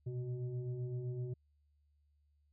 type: tone with frequency modulation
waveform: sine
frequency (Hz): 126.4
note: B2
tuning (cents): +41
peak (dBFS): -37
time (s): 0.06-1.34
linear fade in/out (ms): 10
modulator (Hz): 245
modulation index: 0.72
effects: added 73 Hz sine -70 dBFS peak until 2.52 s